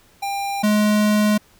square tone pair in turn, 797 / 210.5 Hz, G5 / G#3, +28 / +24 cents, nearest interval octave + major seventh, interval 2304 cents, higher first, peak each -23 / -15 dBFS, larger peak second, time 0.22-0.63 / 0.63-1.38 s, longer second, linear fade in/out 10 ms, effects pink hiss -54 dBFS RMS until 1.59 s

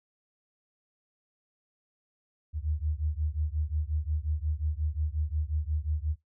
sine beating tone pair, 74.1 / 79.7 Hz, D2 / D#2, +16 / +42 cents, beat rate 5.6 Hz, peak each -30 / -31 dBFS, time 2.53-6.16 s, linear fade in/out 50 ms, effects noise-tail reverb RT60 0.2 s tail -24 dB re dry

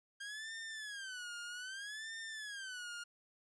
sawtooth tone with vibrato, 1601 Hz, G6, 36 cents sharp, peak -40 dBFS, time 0.2-3.04 s, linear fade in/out 10 ms, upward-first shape sine, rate 0.63 Hz, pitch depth 210 cents each way, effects resampled to 22050 Hz + 13-bit

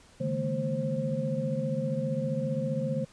sine tone cluster, 142.6 / 157.7 / 210.1 / 230.3 / 528 Hz, C#3 / D#3 / G#3 / A#3 / C5, +49 / +24 / +20 / -21 / +16 cents, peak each -33 / -34 / -36 / -35 / -32 dBFS, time 0.2-3.05 s, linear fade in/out 10 ms, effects pink hiss -57 dBFS RMS until 3.12 s + resampled to 22050 Hz

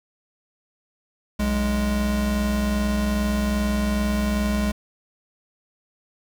square tone pair together, 61.74 / 207.7 Hz, B1 / G#3, 0 / 0 cents, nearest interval octave + major sixth, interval 2100 cents, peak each -25 / -23 dBFS, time 1.39-4.72 s, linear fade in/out 10 ms, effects 9-bit

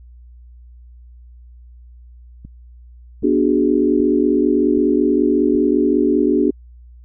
click train, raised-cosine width 5 ms, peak -23 dBFS, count 5, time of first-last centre 2.45-5.551 s, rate 1.29 Hz
sine chord, G# half-diminished seventh, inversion first, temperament equal with one note detuned, 244.4 / 293.7 / 370 / 415.3 Hz, B3 / D4 / F#4 / G#4, -18 / 0 / 0 / 0 cents, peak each -19 / -16 / -18 / -20 dBFS, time 3.23-6.51 s, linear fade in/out 10 ms
effects added 60 Hz sine -39 dBFS peak until 7.04 s

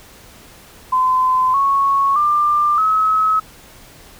sine tone with pitch steps, 1025 / 1104.9 / 1191.1 / 1284 Hz, C6 / C#6 / D6 / E6, -36 / -6 / +24 / -46 cents, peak -12 dBFS, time 0.92-3.4 s, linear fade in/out 10 ms, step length 620 ms, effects pink hiss -43 dBFS RMS until 4.19 s

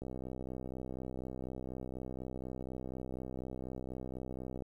click train, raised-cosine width 2 ms, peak -29 dBFS, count 296, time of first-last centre 0.02-4.622 s, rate 64.1 Hz, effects 11-bit

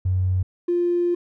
triangle tone pair in turn, 92.5 / 349.2 Hz, F#2 / F4, 0 / 0 cents, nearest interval octave + major seventh, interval 2300 cents, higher second, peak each -14 dBFS, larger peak neither, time 0.05-0.43 / 0.68-1.15 s, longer second, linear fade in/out 10 ms, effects tanh soft clip ceiling -16 dBFS

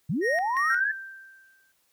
sine linear sweep, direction up, 120.3 to 1760 Hz, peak -24 dBFS, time 0.09-0.92 s, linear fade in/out 10 ms
triangle tone with tremolo, 1864.7 Hz, A#6, in tune, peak -23 dBFS, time 0.21-0.82 s, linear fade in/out 50 ms, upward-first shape square, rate 2.8 Hz, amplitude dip 75%
sine tone with exponential decay, 1569 Hz, G6, 1 cent sharp, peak -24 dBFS, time 0.7-1.72 s, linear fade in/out 2 ms, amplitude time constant 220 ms
effects white hiss -69 dBFS RMS until 1.92 s

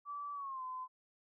sine tone with pitch glide, 1156 to 1023.9 Hz, D6 to C6, -28 to -38 cents, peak -40 dBFS, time 0.05-0.88 s, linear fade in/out 50 ms, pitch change -210 cents, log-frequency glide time 0.34-0.63 s, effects none

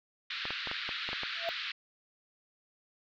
white band-pass noise, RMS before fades -38 dBFS, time 0.3-1.72 s, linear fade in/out 5 ms, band 1300 to 4200 Hz, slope 48 dB/octave
clicks, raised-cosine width 0.5 ms, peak -22 dBFS, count 8, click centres 0.454 / 0.506 / 0.673 / 0.714 / 0.891 / 1.09 / 1.131 / 1.234 s
sine tone with exponential growth, 674 Hz, E5, 38 cents sharp, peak -27 dBFS, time 1.35-1.49 s, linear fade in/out 0 ms, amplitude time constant 30 ms
effects none

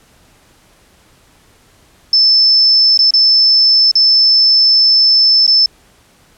sine tone with dropouts, 5274 Hz, E8, in tune, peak -6 dBFS, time 2.13-5.66 s, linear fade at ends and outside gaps 2 ms, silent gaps 2.975-2.99 / 3.107-3.137 / 3.914-3.954 / 5.466-5.477 s, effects pink hiss -49 dBFS RMS until 6.37 s + low-pass 12000 Hz 12 dB/octave

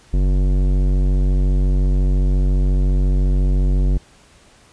sine tone with tanh clipping, 47.16 Hz, F#1, 34 cents sharp, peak -15 dBFS, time 0.13-3.98 s, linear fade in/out 10 ms, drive 16 dB, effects pink hiss -50 dBFS RMS until 4.72 s + resampled to 22050 Hz

